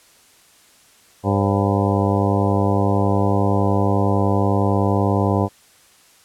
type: harmonic tone with a mistuned harmonic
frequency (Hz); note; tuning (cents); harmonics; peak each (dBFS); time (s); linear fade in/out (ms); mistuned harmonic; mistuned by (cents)
99.8; G2; +32; 1 / 2 / 3 / 4 / 5 / 6 / 7 / 8 / 9 / 10; -19 / -22 / -24 / -25 / -26 / -27 / -27 / -28 / -29 / -29; 1.23-5.49; 50; 6; -86
effects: white hiss -52 dBFS RMS until 6.24 s + low-pass 11000 Hz 12 dB/octave